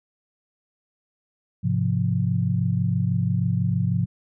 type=chord; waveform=sine; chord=F minor; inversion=first; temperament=just; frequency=104.77 / 130.96 / 174.61 Hz; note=Ab2 / C3 / F3; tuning=+16 / +2 / 0 cents; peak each=-24 dBFS; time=1.63-4.06 s; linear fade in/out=20 ms; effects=none